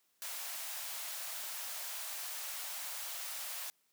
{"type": "high-pass noise", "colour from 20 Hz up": "white", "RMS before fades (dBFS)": -42, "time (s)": [0.22, 3.7], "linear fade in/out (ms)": 0, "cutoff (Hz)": 570, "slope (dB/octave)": 48, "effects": ["white hiss -75 dBFS RMS until 3.92 s", "high-pass 150 Hz 12 dB/octave"]}